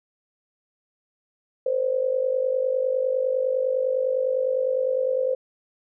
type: tone with amplitude modulation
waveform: sine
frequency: 518 Hz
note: C5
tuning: 17 cents flat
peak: -17 dBFS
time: 1.66-5.35 s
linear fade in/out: 5 ms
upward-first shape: sine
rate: 49.9 Hz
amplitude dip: 75%
effects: none